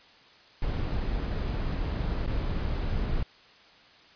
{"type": "noise with dropouts", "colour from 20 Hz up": "brown", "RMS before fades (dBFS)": -29, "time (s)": [0.62, 3.23], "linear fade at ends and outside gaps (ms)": 2, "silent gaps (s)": [2.264, 2.275], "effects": ["white hiss -55 dBFS RMS until 4.15 s", "resampled to 11025 Hz"]}